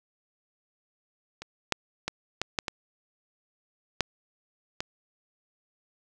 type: clicks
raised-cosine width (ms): 0.2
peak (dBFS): -22 / -6 / -12 / -10 / -8 / -13 / -6 / -13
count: 8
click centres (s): 1.42 / 1.723 / 2.08 / 2.416 / 2.588 / 2.682 / 4.007 / 4.805
effects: none